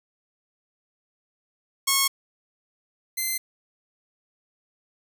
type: tone pair in turn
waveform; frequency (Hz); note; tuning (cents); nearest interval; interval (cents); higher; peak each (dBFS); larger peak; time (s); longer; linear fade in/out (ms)
5% pulse; 1093 / 2067; C#6 / C7; -25 / -22; major seventh; 1103; second; -7 / -15; first; 1.87-2.08 / 3.17-3.38; neither; 10
effects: none